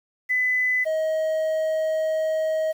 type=tone pair in turn; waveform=sine / triangle; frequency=2006 / 631.9 Hz; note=B6 / D#5; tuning=+26 / +27 cents; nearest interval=octave + minor sixth; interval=1999 cents; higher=first; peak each=-19 dBFS; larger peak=neither; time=0.29-0.85 / 0.85-2.73 s; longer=second; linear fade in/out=20 ms; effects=8-bit